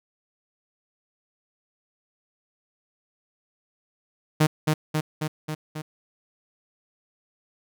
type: tone with echo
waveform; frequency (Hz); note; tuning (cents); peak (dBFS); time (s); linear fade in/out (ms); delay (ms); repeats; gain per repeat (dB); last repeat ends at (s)
sawtooth; 154.3; D#3; -14; -12; 4.4-4.47; 10; 270; 5; -3; 5.82
effects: none